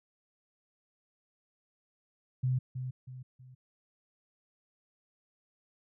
sine tone with echo, 128 Hz, C3, 38 cents flat, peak -26 dBFS, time 2.43-2.59 s, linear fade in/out 10 ms, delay 320 ms, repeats 3, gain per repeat -8 dB, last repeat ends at 3.55 s, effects none

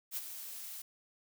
blue noise with ADSR envelope, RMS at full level -36 dBFS, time 0.11-0.82 s, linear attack 60 ms, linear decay 26 ms, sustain -9 dB, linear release 5 ms, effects none

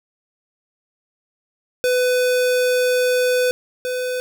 square tone pair in turn, 500 / 502.6 Hz, B4 / B4, +21 / +30 cents, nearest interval unison, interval 9 cents, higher second, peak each -16 / -22 dBFS, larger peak first, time 1.84-3.51 / 3.85-4.2 s, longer first, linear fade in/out 0 ms, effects none

